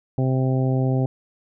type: harmonic tone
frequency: 130.7 Hz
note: C3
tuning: 1 cent flat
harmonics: 1 / 2 / 3 / 4 / 5 / 6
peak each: -19 / -25 / -29 / -31 / -33 / -35 dBFS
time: 0.18-1.06 s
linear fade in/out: 2 ms
effects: none